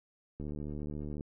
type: click train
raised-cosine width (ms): 3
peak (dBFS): -28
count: 61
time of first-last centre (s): 0.4-1.209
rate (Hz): 74.2
effects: none